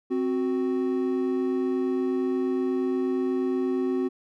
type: tone pair together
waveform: triangle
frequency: 261.6 / 370 Hz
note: C4 / F#4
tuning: 0 / 0 cents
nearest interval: tritone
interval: 600 cents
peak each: -24 dBFS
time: 0.1-4.09 s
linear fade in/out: 20 ms
effects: none